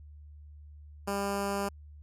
10% pulse tone with notch filter, 199.6 Hz, G3, 32 cents sharp, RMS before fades -32 dBFS, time 1.07-1.69 s, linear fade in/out 10 ms, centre 3400 Hz, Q 1.6, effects added 74 Hz sine -47 dBFS peak until 2.02 s + resampled to 32000 Hz

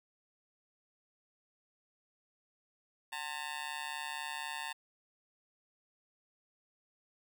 15% pulse tone with amplitude modulation, 900 Hz, A5, 39 cents sharp, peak -28 dBFS, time 3.12-4.73 s, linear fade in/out 10 ms, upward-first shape sine, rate 144 Hz, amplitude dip 95%, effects none

